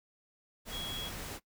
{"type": "tone in noise", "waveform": "sine", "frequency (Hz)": 3324, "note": "G#7", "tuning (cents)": 1, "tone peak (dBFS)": -38, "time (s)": [0.7, 1.11], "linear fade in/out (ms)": 50, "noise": "pink", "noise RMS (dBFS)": -42, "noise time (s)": [0.65, 1.4], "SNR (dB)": 1, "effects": ["noise-tail reverb RT60 0.1 s tail -19 dB re dry"]}